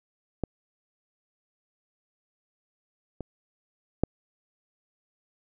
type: clicks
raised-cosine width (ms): 2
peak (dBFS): -14 / -21 / -8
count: 3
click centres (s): 0.437 / 3.207 / 4.036
effects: none